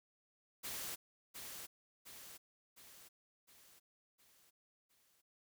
white noise with echo, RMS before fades -44 dBFS, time 0.63-0.96 s, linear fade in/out 20 ms, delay 710 ms, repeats 6, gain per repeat -5 dB, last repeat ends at 5.22 s, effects none

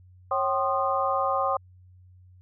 sine tone cluster, 546 / 770 / 1053 / 1229 Hz, C#5 / G5 / C6 / D#6, -26 / -31 / +11 / -22 cents, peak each -28 dBFS, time 0.31-1.57 s, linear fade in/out 5 ms, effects added 91 Hz sine -50 dBFS peak until 2.41 s

